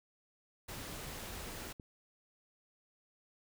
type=noise; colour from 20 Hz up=pink; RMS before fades=-45 dBFS; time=0.68-1.73 s; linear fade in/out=10 ms
type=clicks; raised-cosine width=3 ms; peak=-36 dBFS; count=3; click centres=0.926 / 1.67 / 1.798 s
effects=none